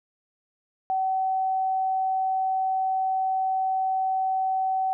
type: tone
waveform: sine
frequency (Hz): 760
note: F#5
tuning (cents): +46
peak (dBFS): -22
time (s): 0.9-4.93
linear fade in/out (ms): 0
effects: none